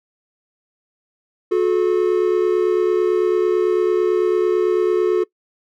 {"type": "tone pair together", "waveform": "triangle", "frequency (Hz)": [362.7, 431.7], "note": ["F#4", "A4"], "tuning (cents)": [-34, -33], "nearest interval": "minor third", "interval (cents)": 301, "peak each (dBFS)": [-14, -16], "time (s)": [1.51, 5.24], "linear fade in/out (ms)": 10, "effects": ["noise-tail reverb RT60 0.1 s tail -21 dB re dry"]}